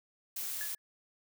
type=noise; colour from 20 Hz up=blue; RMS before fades=-38 dBFS; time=0.36-0.75 s; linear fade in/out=5 ms
type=tone with exponential decay; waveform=sine; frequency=1707 Hz; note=G#6; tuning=47 cents sharp; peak=-36 dBFS; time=0.61-0.78 s; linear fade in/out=0 ms; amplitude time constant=35 ms
effects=none